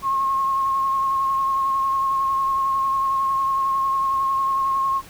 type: tone with vibrato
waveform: sine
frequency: 1080 Hz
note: C#6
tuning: 45 cents flat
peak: -18 dBFS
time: 0.02-5.02 s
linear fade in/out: 50 ms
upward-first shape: sine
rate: 11 Hz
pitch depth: 18 cents each way
effects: pink hiss -44 dBFS RMS until 5.09 s